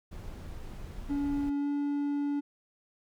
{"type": "noise", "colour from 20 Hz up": "brown", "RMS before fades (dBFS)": -41, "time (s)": [0.11, 1.5], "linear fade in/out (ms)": 10}
{"type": "tone with pitch glide", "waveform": "triangle", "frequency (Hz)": [284.3, 287.1], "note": ["C#4", "D4"], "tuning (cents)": [44, -39], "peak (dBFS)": -26, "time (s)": [1.09, 2.41], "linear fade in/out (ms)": 20, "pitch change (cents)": 17, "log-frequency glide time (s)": [1.57, 1.68]}
{"effects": []}